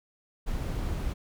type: noise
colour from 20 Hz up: brown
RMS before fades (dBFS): -31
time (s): 0.46-1.14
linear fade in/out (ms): 20
effects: none